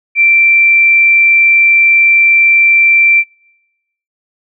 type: tone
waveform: sine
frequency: 2349 Hz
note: D7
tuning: in tune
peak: -5 dBFS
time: 0.15-3.24 s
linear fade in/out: 50 ms
effects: noise-tail reverb RT60 0.9 s tail -25 dB re dry